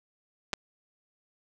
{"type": "clicks", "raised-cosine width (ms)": 0.2, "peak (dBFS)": -13, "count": 2, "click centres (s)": [0.532, 0.537], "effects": []}